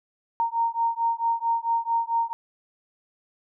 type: beating tone pair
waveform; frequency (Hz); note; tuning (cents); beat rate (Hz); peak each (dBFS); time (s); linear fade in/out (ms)
sine; 922 / 926.5; A#5 / A#5; -19 / -11; 4.5; -25; 0.4-2.33; 0
effects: none